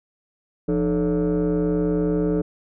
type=tone with frequency modulation; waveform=sine; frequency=303.2 Hz; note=D#4; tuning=45 cents flat; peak=-16 dBFS; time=0.68-2.42 s; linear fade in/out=10 ms; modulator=131 Hz; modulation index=1.4; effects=tanh soft clip ceiling -17 dBFS

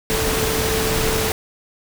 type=tone in noise; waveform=sine; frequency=441.7 Hz; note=A4; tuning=7 cents sharp; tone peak=-23 dBFS; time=0.1-1.32 s; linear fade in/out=0 ms; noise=pink; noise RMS=-21 dBFS; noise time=0.1-1.32 s; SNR=-5 dB; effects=none

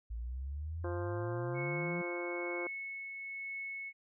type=exponential sweep; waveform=sine; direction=up; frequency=54.7 to 176.7 Hz; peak=-37 dBFS; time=0.1-2.02 s; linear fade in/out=10 ms
type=harmonic tone; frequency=174.61 Hz; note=F3; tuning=in tune; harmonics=2 / 3 / 4 / 5 / 6 / 7 / 8 / 9; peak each=-39 / -42 / -48 / -52 / -48 / -53 / -54 / -52 dBFS; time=0.84-2.67 s; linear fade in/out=2 ms
type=tone with tremolo; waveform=sine; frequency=2200 Hz; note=C#7; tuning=14 cents flat; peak=-38 dBFS; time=1.54-3.93 s; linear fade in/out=50 ms; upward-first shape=triangle; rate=1.1 Hz; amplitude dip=35%
effects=none

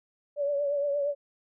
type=tone with vibrato; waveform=sine; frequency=572 Hz; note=D5; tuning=46 cents flat; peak=-25 dBFS; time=0.36-1.15 s; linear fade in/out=50 ms; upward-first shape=triangle; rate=8.6 Hz; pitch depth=51 cents each way; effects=none

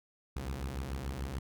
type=beating tone pair; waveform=sawtooth; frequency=62 / 68.9 Hz; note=B1 / C#2; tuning=+7 / -10 cents; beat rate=6.9 Hz; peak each=-36 / -34 dBFS; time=0.36-1.39 s; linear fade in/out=5 ms; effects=none

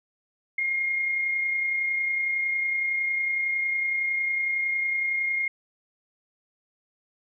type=tone with amplitude modulation; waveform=sine; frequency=2135 Hz; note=C7; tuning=34 cents sharp; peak=-22 dBFS; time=0.58-5.48 s; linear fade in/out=5 ms; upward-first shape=sine; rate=30.9 Hz; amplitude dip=30%; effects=none

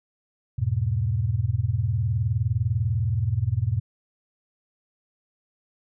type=chord; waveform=sine; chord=E major; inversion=none; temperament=equal with one note detuned; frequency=83.17 / 103.83 / 123.47 Hz; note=E2 / G#2 / B2; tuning=+16 / 0 / 0 cents; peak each=-29 / -24 / -25 dBFS; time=0.58-3.8 s; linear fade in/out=10 ms; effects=none

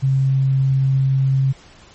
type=tone; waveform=sine; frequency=134.4 Hz; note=C3; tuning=47 cents sharp; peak=-13 dBFS; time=0.02-1.53 s; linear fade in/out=20 ms; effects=pink hiss -46 dBFS RMS until 1.94 s + MP3 32 kbps

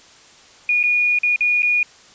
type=tone with dropouts; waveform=sine; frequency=2446 Hz; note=D#7; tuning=30 cents flat; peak=-14 dBFS; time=0.69-1.83 s; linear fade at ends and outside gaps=2 ms; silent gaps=0.83-0.837 / 1.188-1.233 / 1.361-1.407 / 1.622-1.63 s; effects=white hiss -47 dBFS RMS until 2.14 s + resampled to 16000 Hz

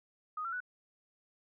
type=tone with pitch steps; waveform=sine; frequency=1244.5 / 1357.1 / 1480 Hz; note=D#6 / E6 / F#6; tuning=0 / +50 / 0 cents; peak=-35 dBFS; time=0.37-0.604 s; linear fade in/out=5 ms; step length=78 ms; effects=none

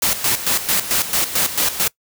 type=noise with tremolo; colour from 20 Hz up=white; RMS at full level=-17 dBFS; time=0.02-1.88 s; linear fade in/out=5 ms; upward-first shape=square; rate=4.5 Hz; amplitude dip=70%; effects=noise-tail reverb RT60 0.1 s tail -23 dB re dry

